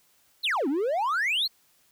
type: exponential two-way sweep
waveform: triangle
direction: down then up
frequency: 4478 to 255.4 to 4478 Hz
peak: -21 dBFS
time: 0.43-1.48 s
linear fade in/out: 20 ms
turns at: 0.68 s
effects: tanh soft clip ceiling -17 dBFS + white hiss -64 dBFS RMS until 1.91 s